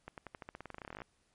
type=accelerating click train; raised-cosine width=0.5 ms; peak=-29 dBFS; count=22; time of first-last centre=0.08-1.019 s; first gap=98 ms; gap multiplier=0.91; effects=pink hiss -74 dBFS RMS until 1.34 s + MP3 48 kbps